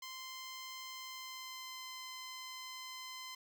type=tone with pitch glide; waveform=10% pulse; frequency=1041 to 1031.4 Hz; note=C6 to C6; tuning=-9 to -25 cents; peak=-37 dBFS; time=0.02-3.35 s; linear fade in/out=5 ms; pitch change=-16 cents; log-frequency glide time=0.85-2.08 s; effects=none